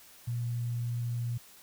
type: tone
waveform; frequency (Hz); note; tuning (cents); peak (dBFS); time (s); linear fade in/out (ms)
sine; 119.3; A#2; +41; -30; 0.27-1.38; 10
effects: white hiss -55 dBFS RMS until 1.62 s